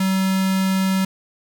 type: tone with notch filter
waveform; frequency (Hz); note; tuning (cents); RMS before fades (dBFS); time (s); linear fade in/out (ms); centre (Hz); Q
square; 190.3; F#3; +49; -19; 0-1.05; 5; 470; 0.97
effects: 7-bit